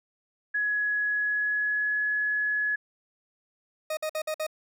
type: tone with pitch glide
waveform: sine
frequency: 1681 to 1694.6 Hz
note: G#6 to G#6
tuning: +20 to +34 cents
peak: -24 dBFS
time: 0.54-2.76 s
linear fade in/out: 10 ms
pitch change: +14 cents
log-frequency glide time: 1.05-2 s
type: tone bursts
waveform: 40% pulse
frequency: 622.3 Hz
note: D#5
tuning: in tune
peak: -27 dBFS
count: 5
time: 3.9-4.467 s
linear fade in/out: 5 ms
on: 71 ms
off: 53 ms
effects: none